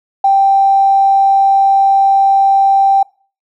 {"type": "tone with tanh clipping", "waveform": "triangle", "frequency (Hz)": 784, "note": "G5", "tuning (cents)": 0, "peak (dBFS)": -6, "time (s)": [0.24, 3.03], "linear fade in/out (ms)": 5, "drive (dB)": 3, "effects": ["noise-tail reverb RT60 0.4 s tail -24 dB re dry"]}